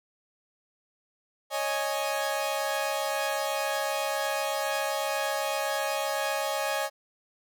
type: chord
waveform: sawtooth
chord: C# suspended second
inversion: none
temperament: equal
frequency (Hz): 554.4 / 622.3 / 830.6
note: C#5 / D#5 / G#5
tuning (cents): 0 / 0 / 0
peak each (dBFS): -28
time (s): 1.5-6.9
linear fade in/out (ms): 50
effects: none